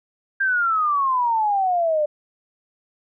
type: exponential sweep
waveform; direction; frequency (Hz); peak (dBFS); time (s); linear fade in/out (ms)
sine; down; 1604 to 588; -17; 0.4-2.06; 10
effects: none